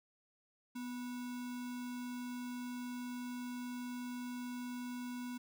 sine tone with sample-and-hold, 246.9 Hz, B3, in tune, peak -40 dBFS, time 0.75-5.38 s, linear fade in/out 10 ms, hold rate 1225 Hz, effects none

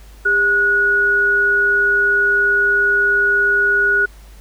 sine tone pair together, 402.6 / 1458.5 Hz, G4 / F#6, +46 / -25 cents, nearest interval octave + minor seventh, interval 2229 cents, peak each -22 / -12 dBFS, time 0.25-4.06 s, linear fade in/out 10 ms, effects added 51 Hz sine -38 dBFS peak until 4.4 s + pink hiss -48 dBFS RMS until 4.4 s

